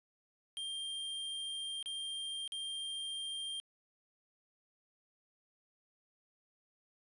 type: tone with dropouts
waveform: square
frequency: 3187 Hz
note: G7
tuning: 28 cents sharp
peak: -39 dBFS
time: 0.57-3.6 s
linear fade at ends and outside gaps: 0 ms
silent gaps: 1.827-1.859 / 2.477-2.521 s
effects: resampled to 24000 Hz + 12-bit